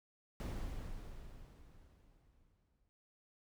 brown noise with exponential decay, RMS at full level -38 dBFS, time 0.4-2.89 s, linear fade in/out 0 ms, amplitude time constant 540 ms, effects noise-tail reverb RT60 0.7 s tail -25 dB re dry

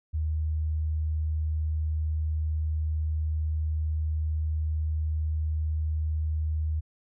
sine tone, 77.78 Hz, D#2, in tune, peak -25 dBFS, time 0.13-6.81 s, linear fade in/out 20 ms, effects none

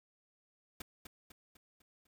pink noise with echo, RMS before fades -43 dBFS, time 0.8-0.82 s, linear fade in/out 5 ms, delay 250 ms, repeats 5, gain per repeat -6 dB, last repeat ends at 2.07 s, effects none

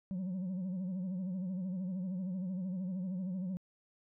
sine tone with vibrato, 185 Hz, F#3, in tune, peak -32 dBFS, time 0.11-3.57 s, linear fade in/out 0 ms, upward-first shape sine, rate 13 Hz, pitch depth 83 cents each way, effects tanh soft clip ceiling -34 dBFS

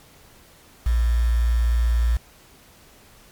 sine tone with quantisation, 58.27 Hz, A#1, in tune, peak -16 dBFS, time 0.86-2.17 s, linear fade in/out 5 ms, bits 6, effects pink hiss -51 dBFS RMS until 3.31 s + MP3 96 kbps

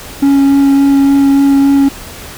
triangle tone with vibrato, 277.2 Hz, C#4, in tune, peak -3 dBFS, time 0.22-1.89 s, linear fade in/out 10 ms, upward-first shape sine, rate 3.5 Hz, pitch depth 9 cents each way, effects pink hiss -29 dBFS RMS until 2.37 s

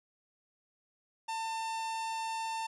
45% pulse tone, 897 Hz, A5, 33 cents sharp, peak -34 dBFS, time 1.28-2.67 s, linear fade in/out 10 ms, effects resampled to 24000 Hz

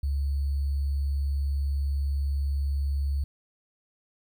sine tone with sample-and-hold, 70 Hz, C#2, 18 cents sharp, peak -24 dBFS, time 0.03-3.24 s, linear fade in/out 5 ms, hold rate 4410 Hz, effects none

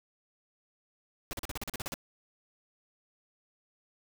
pink noise bursts, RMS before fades -37 dBFS, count 11, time 1.31-1.941 s, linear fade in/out 0 ms, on 21 ms, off 40 ms, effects none

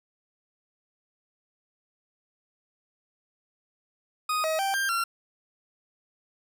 40% pulse tone with pitch steps, 1245 / 634 / 782 / 1590 / 1367 Hz, D#6 / D#5 / G5 / G6 / F6, +1 / +32 / -4 / +24 / -37 cents, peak -24 dBFS, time 4.29-5.04 s, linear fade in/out 5 ms, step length 150 ms, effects none

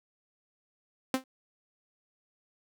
sawtooth tone with exponential decay, 261.6 Hz, C4, in tune, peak -18 dBFS, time 1.14-1.24 s, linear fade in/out 2 ms, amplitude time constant 21 ms, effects none

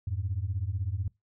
sine beating tone pair, 87.31 / 103.31 Hz, F2 / G#2, 0 / -9 cents, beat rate 16 Hz, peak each -31 dBFS, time 0.07-1.08 s, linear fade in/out 5 ms, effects noise-tail reverb RT60 0.2 s tail -24 dB re dry + tanh soft clip ceiling -21 dBFS

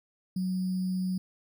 sine tone with sample-and-hold, 185 Hz, F#3, in tune, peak -27 dBFS, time 0.36-1.18 s, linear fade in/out 5 ms, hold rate 4900 Hz, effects none

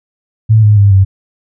sine tone with pitch steps, 110 / 105.28 / 100.75 / 96.43 Hz, A2 / G#2 / G2 / G2, 0 / +24 / +48 / -28 cents, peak -3 dBFS, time 0.49-1.05 s, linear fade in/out 20 ms, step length 140 ms, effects none

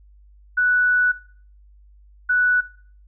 sine tone bursts at uneven times, 1480 Hz, F#6, in tune, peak -15 dBFS, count 2, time 0.57-1.12 / 2.29-2.61 s, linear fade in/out 10 ms, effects noise-tail reverb RT60 0.5 s tail -19 dB re dry + added 50 Hz sine -47 dBFS peak until 3.07 s

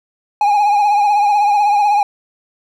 triangle tone with vibrato, 824 Hz, G#5, 14 cents flat, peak -8 dBFS, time 0.41-2.03 s, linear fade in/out 2 ms, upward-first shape triangle, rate 16 Hz, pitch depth 59 cents each way, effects none

